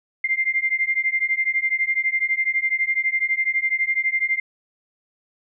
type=beating tone pair; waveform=sine; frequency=2093 / 2105 Hz; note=C7 / C7; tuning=0 / +10 cents; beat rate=12 Hz; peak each=-22 dBFS; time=0.24-4.4 s; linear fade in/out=5 ms; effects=none